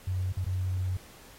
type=tone with dropouts; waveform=sine; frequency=92.5 Hz; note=F#2; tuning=in tune; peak=-27 dBFS; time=0.07-0.97 s; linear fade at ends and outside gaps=5 ms; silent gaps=0.324-0.369 / 0.445-0.463 s; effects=pink hiss -53 dBFS RMS until 1.38 s + AAC 48 kbps